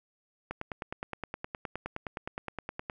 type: click train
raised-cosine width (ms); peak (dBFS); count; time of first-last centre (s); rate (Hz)
0.5; -20; 24; 0.51-2.898; 9.63
effects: none